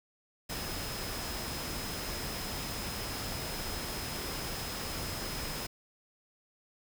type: tone in noise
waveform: sine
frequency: 5100 Hz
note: D#8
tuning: 42 cents sharp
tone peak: -44 dBFS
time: 0.49-5.67 s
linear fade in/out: 10 ms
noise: pink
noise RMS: -38 dBFS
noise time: 0.49-5.67 s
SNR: -9 dB
effects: none